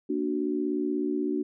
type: chord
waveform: sine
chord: Bb augmented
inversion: none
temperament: equal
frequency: 233.1 / 293.7 / 370 Hz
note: Bb3 / D4 / F#4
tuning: 0 / 0 / 0 cents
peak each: -33 / -28 / -30 dBFS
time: 0.09-1.43 s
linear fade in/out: 10 ms
effects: none